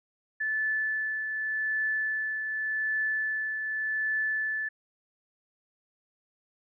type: tone with tremolo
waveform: sine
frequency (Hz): 1743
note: A6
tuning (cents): -17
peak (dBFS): -25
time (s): 0.4-4.69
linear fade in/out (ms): 10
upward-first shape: triangle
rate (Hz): 0.86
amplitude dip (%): 45
effects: none